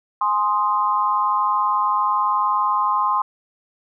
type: chord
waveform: sine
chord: Ab major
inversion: none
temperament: equal with one note detuned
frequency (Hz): 834.9 / 1046.5 / 1244.5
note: Ab5 / C6 / Eb6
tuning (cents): +9 / 0 / 0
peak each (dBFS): -24 / -18 / -24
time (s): 0.21-3.22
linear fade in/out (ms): 5
effects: none